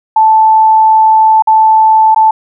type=tone with dropouts; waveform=sine; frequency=877 Hz; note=A5; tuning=6 cents flat; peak=-3 dBFS; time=0.16-2.31 s; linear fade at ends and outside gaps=5 ms; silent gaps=1.423-1.472 / 2.147-2.16 s; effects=none